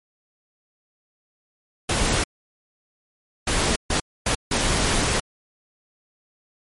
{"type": "noise bursts at uneven times", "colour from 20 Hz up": "pink", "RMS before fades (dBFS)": -21, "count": 5, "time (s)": [[1.89, 2.24], [3.47, 3.76], [3.9, 4], [4.26, 4.35], [4.51, 5.2]], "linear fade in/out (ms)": 5, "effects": ["MP3 48 kbps"]}